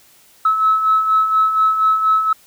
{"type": "beating tone pair", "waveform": "sine", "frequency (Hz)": [1293, 1297.2], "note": ["E6", "E6"], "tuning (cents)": [-34, -28], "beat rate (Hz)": 4.2, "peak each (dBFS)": [-20, -12], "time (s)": [0.45, 2.33], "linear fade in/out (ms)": 5, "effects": ["tanh soft clip ceiling -5 dBFS", "white hiss -50 dBFS RMS until 2.46 s"]}